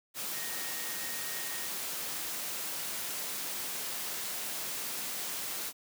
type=tone in noise; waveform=sine; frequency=1864.7 Hz; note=A#6; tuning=in tune; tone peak=-45 dBFS; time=0.32-1.69 s; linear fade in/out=50 ms; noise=white; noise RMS=-37 dBFS; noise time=0.14-5.73 s; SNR=-11 dB; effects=high-pass 150 Hz 12 dB/octave